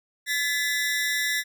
sawtooth ring-modulated tone, 1864.7 Hz, A#6, in tune, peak -17 dBFS, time 0.26-1.44 s, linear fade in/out 50 ms, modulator 140 Hz, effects none

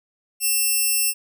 5% pulse tone, 2700 Hz, E7, 41 cents sharp, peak -9 dBFS, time 0.4-1.14 s, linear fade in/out 50 ms, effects none

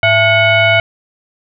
sine tone with frequency modulation, 1440 Hz, F#6, 47 cents flat, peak -7 dBFS, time 0.03-0.8 s, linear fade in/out 2 ms, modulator 773 Hz, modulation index 1.7, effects none

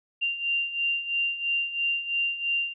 sine beating tone pair, 2778 / 2781 Hz, F7 / F7, -10 / -8 cents, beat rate 3 Hz, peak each -31 / -26 dBFS, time 0.21-2.74 s, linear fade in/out 20 ms, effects none

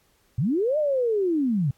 sine linear two-way sweep, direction up then down, 102 to 622.3 to 124.2 Hz, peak -20 dBFS, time 0.38-1.71 s, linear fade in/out 5 ms, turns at 0.78 s, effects pink hiss -64 dBFS RMS until 1.77 s + AAC 64 kbps

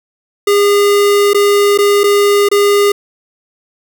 square tone with dropouts, 406.8 Hz, G#4, 36 cents flat, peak -8 dBFS, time 0.47-2.92 s, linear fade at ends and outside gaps 5 ms, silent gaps 1.334-1.345 / 1.777-1.786 / 2.035-2.039 / 2.488-2.514 s, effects none

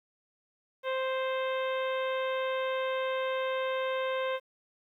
harmonic tone, 523.3 Hz, C5, in tune, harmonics 1 / 2 / 3 / 4 / 5 / 6 / 7, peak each -30 / -36 / -40 / -42 / -44 / -46 / -47 dBFS, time 0.83-4.4 s, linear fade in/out 50 ms, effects 11-bit

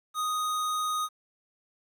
square tone with vibrato, 1244.5 Hz, D#6, in tune, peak -28 dBFS, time 0.14-1.09 s, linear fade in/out 50 ms, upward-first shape triangle, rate 20 Hz, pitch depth 11 cents each way, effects 10-bit

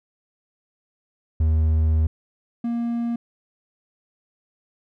triangle tone pair in turn, 78.9 / 235 Hz, D#2 / A#3, +25 / +14 cents, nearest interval octave + perfect fifth, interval 1889 cents, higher second, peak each -14 / -20 dBFS, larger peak first, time 1.4-2.07 / 2.64-3.16 s, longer first, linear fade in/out 5 ms, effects none

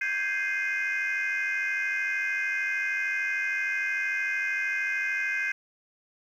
sine chord, Ab major seventh, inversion third, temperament equal, 1568 / 1661.2 / 2093 / 2489 Hz, G6 / Ab6 / C7 / Eb7, 0 / 0 / 0 / 0 cents, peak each -29 / -33 / -29 / -32 dBFS, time 0.01-5.52 s, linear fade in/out 5 ms, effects tanh soft clip ceiling -21 dBFS + 10-bit

